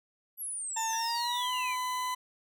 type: exponential sweep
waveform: sine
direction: down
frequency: 11890 to 2217 Hz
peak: -34 dBFS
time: 0.37-1.77 s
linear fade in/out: 50 ms
type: tone with pitch glide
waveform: 40% pulse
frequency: 896 to 1005.7 Hz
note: A5 to B5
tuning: +31 to +31 cents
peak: -30 dBFS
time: 0.76-2.15 s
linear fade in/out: 10 ms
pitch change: +200 cents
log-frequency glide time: 0.91-1.51 s
type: tone with exponential decay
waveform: sawtooth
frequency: 1707 Hz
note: G#6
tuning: 47 cents sharp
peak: -36 dBFS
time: 0.93-1.16 s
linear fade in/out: 2 ms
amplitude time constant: 48 ms
effects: none